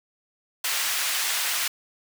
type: high-pass noise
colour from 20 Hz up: pink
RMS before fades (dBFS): -26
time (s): 0.64-1.68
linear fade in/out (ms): 5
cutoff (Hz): 1600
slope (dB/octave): 12
effects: none